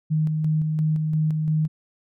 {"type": "tone with tremolo", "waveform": "sine", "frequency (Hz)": 155.56, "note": "D#3", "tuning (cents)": 0, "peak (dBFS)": -18, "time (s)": [0.1, 1.68], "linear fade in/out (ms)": 20, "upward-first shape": "square", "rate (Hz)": 2.9, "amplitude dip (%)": 30, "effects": []}